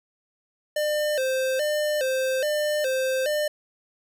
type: tone with vibrato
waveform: square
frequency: 560 Hz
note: C#5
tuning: 18 cents sharp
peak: -23 dBFS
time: 0.76-3.48 s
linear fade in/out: 5 ms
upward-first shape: square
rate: 1.2 Hz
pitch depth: 120 cents each way
effects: none